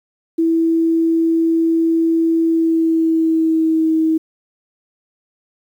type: tone with pitch glide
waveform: sine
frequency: 328.5 to 319.3 Hz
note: E4 to D#4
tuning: -6 to +45 cents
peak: -12 dBFS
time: 0.38-4.18 s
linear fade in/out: 10 ms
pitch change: -49 cents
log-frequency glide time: 2.45-3.93 s
effects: 8-bit